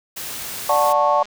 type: noise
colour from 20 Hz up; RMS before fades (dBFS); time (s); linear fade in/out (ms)
white; -30; 0.16-0.93; 10
type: chord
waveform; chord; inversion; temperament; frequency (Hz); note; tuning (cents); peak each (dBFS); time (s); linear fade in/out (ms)
sine; D major seventh; none; just; 587.3 / 734.2 / 881 / 1101.2; D5 / F#5 / A5 / C#6; 0 / -14 / +2 / -12; -19 / -21 / -19 / -19; 0.69-1.23; 5
type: click train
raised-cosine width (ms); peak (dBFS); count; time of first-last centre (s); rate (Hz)
0.2; -24; 87; 0.84-1.255; 207
effects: none